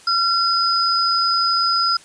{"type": "tone pair together", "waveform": "sine", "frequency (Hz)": [1363, 4994], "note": ["F6", "D#8"], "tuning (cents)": [-43, 6], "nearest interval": "octave + minor seventh", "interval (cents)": 2249, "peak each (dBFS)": -18, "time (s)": [0.07, 1.97], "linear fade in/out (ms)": 5, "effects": ["white hiss -46 dBFS RMS until 2.04 s", "resampled to 22050 Hz"]}